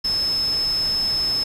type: tone in noise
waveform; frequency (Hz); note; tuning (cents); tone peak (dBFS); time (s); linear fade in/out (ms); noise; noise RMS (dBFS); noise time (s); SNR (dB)
sine; 5210; E8; -21; -19; 0.04-1.44; 10; pink; -34; 0.04-1.44; +12
effects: resampled to 32000 Hz